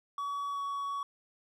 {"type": "tone with pitch glide", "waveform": "triangle", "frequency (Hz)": [1133, 1123.9], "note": ["C#6", "C#6"], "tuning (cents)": [37, 24], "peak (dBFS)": -31, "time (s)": [0.18, 1.03], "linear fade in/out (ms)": 2, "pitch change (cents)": -13, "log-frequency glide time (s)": [0.5, 0.61], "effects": []}